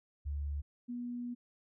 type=tone pair in turn; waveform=sine; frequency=72.1 / 242.5 Hz; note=D2 / B3; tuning=-31 / -31 cents; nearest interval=octave + major sixth; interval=2100 cents; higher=second; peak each=-34 / -37 dBFS; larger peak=first; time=0.25-0.62 / 0.88-1.35 s; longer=second; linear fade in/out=20 ms; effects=none